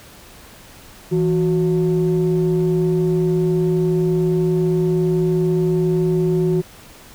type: tone pair together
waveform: sine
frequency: 163.7 / 367.5 Hz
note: E3 / F#4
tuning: -12 / -12 cents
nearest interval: octave + major second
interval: 1400 cents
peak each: -16 dBFS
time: 1.11-6.62 s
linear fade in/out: 20 ms
effects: tanh soft clip ceiling -10 dBFS + pink hiss -43 dBFS RMS until 7.14 s